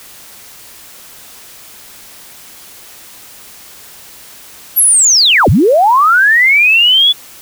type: linear two-way sweep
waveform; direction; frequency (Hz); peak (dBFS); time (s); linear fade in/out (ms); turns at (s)
sine; down then up; 11840 to 67.6 to 3465; -5; 4.76-7.13; 20; 5.49
effects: white hiss -36 dBFS RMS until 7.41 s

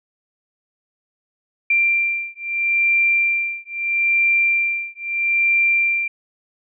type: beating tone pair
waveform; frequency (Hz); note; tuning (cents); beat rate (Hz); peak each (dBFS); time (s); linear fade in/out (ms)
sine; 2367 / 2367.77; D7 / D7; +13 / +14; 0.77; -19; 1.7-6.08; 5
effects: none

